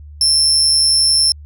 35% pulse tone with amplitude modulation, 5350 Hz, E8, 25 cents sharp, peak -6 dBFS, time 0.21-1.32 s, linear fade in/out 2 ms, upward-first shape sine, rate 151 Hz, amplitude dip 40%, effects added 74 Hz sine -33 dBFS peak until 1.45 s

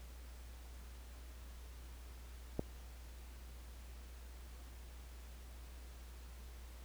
click, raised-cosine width 2 ms, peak -22 dBFS, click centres 2.594 s, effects added 60 Hz sine -50 dBFS peak until 6.84 s + pink hiss -61 dBFS RMS until 6.84 s

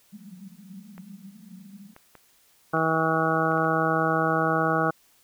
white band-pass noise, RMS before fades -45 dBFS, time 0.12-1.94 s, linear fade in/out 10 ms, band 180 to 210 Hz, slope 96 dB/octave
clicks, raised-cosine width 0.5 ms, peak -31 dBFS, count 7, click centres 0.98 / 1.964 / 2.153 / 2.769 / 3.519 / 3.578 / 3.644 s
harmonic tone, 160.9 Hz, E3, 42 cents flat, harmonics 1 / 2 / 3 / 4 / 5 / 7 / 8 / 9, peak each -29 / -29 / -29 / -29 / -29 / -29 / -29 / -29 dBFS, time 2.73-4.91 s, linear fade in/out 10 ms
effects white hiss -61 dBFS RMS until 5.23 s

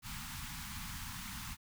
pink band-stop noise, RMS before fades -44 dBFS, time 0.02-1.57 s, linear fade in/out 50 ms, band 250 to 870 Hz, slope 48 dB/octave, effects none

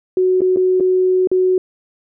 sine tone with dropouts, 370 Hz, F#4, in tune, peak -11 dBFS, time 0.17-1.58 s, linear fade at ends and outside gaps 2 ms, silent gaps 0.407-0.417 / 0.562-0.57 / 0.8-0.806 / 1.273-1.315 s, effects none

